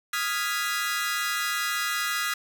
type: chord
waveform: sawtooth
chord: F half-diminished seventh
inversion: third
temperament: equal with one note detuned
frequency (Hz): 1244.5 / 1396.9 / 1661.2 / 1982.4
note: Eb6 / F6 / Ab6 / Cb7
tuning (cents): 0 / 0 / 0 / +6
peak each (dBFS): -28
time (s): 0.13-2.34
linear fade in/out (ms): 5
effects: 9-bit